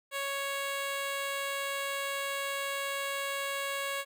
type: tone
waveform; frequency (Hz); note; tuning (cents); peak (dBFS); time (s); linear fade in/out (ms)
10% pulse; 554.4; C#5; 0; -24; 0.11-4.05; 50
effects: none